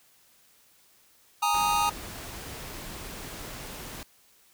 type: chord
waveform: square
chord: Ab suspended second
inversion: none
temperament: equal with one note detuned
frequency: 830.6 / 926.4 / 1244.5 Hz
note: Ab5 / Bb5 / Eb6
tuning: 0 / -11 / 0 cents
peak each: -28 dBFS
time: 1.42-1.9 s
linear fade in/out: 10 ms
type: noise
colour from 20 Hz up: pink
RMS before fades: -40 dBFS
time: 1.54-4.03 s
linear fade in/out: 2 ms
effects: white hiss -61 dBFS RMS until 4.53 s